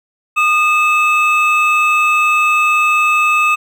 triangle tone pair together, 1225.1 / 2596 Hz, D#6 / E7, -27 / -27 cents, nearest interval octave + minor second, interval 1300 cents, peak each -11 dBFS, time 0.36-3.56 s, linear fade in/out 20 ms, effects none

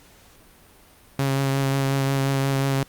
sawtooth tone with vibrato, 136.5 Hz, C#3, 26 cents flat, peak -16 dBFS, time 1.19-2.83 s, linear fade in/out 2 ms, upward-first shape triangle, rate 5.6 Hz, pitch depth 19 cents each way, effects pink hiss -52 dBFS RMS until 2.88 s + Opus 48 kbps

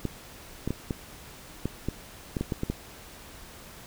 clicks, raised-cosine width 3 ms, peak -15 dBFS, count 11, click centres 0.053 / 0.676 / 0.706 / 0.908 / 1.656 / 1.886 / 2.368 / 2.41 / 2.522 / 2.634 / 2.7 s, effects pink hiss -47 dBFS RMS until 3.86 s

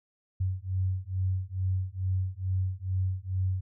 sine beating tone pair, 92.5 / 94.8 Hz, F#2 / F#2, 0 / +43 cents, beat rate 2.3 Hz, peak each -30 dBFS, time 0.4-3.61 s, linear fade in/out 10 ms, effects none

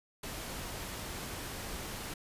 pink noise, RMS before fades -41 dBFS, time 0.23-2.14 s, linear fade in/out 5 ms, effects resampled to 32000 Hz

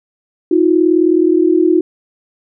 sine tone pair together, 320 / 359.2 Hz, D#4 / F4, +49 / +49 cents, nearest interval major second, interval 200 cents, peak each -11 dBFS, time 0.51-1.81 s, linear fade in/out 5 ms, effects none

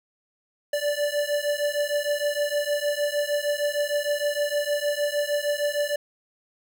square beating tone pair, 581 / 587.5 Hz, D5 / D5, -19 / +1 cents, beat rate 6.5 Hz, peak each -27 / -27 dBFS, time 0.73-5.96 s, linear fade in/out 5 ms, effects none

